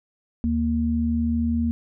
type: tone pair together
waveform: sine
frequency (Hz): 77.79 / 233.1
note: D#2 / A#3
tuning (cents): 0 / 0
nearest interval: octave + perfect fifth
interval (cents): 1900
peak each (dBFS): -25 / -21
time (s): 0.44-1.71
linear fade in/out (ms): 0
effects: none